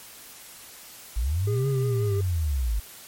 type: linear two-way sweep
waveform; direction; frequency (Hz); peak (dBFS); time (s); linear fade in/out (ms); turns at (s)
sine; up then down; 49 to 138.8 to 49; -22; 1.16-2.8; 10; 1.67
type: tone with vibrato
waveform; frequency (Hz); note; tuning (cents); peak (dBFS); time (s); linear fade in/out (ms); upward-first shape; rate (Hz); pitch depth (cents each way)
triangle; 402.4; G4; +45; -26; 1.47-2.21; 5; sine; 5.6; 37
effects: white hiss -45 dBFS RMS until 3.07 s + MP3 64 kbps